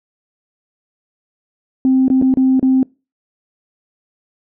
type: tone with dropouts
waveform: sine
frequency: 261.6 Hz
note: C4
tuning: in tune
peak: -8 dBFS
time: 1.85-2.83 s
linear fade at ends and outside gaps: 1 ms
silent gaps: 2.081-2.101 / 2.215-2.223 / 2.34-2.372 / 2.595-2.628 s
effects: noise-tail reverb RT60 0.3 s tail -26 dB re dry + tanh soft clip ceiling -5 dBFS